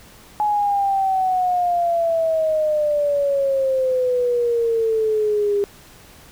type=exponential sweep; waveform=sine; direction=down; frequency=846 to 402.1 Hz; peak=-16 dBFS; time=0.4-5.64 s; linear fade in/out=0 ms; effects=pink hiss -46 dBFS RMS until 6.31 s